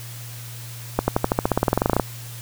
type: accelerating click train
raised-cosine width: 1 ms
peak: -3 dBFS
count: 19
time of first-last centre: 0.99-1.998 s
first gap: 90 ms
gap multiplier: 0.94
effects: added 118 Hz sine -35 dBFS peak until 2.41 s + white hiss -40 dBFS RMS until 2.41 s